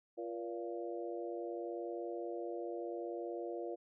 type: harmonic tone with a mistuned harmonic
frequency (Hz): 115.6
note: A#2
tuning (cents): -14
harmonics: 3 / 4 / 5 / 6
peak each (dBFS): -42 / -44 / -46 / -48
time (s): 0.17-3.76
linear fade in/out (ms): 20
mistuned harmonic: 4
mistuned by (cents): +55
effects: none